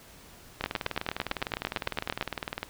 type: two click trains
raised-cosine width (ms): 0.3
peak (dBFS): -15 / -11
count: 41 / 15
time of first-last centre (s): 0.61-2.63 / 0.64-2.211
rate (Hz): 19.8 / 8.91
effects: pink hiss -52 dBFS RMS until 2.69 s